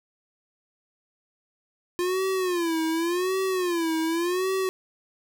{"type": "tone with vibrato", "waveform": "square", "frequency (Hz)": 350, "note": "F4", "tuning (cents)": 4, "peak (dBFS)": -24, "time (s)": [1.99, 4.69], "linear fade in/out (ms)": 0, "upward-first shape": "sine", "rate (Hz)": 0.88, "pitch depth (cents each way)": 150, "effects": []}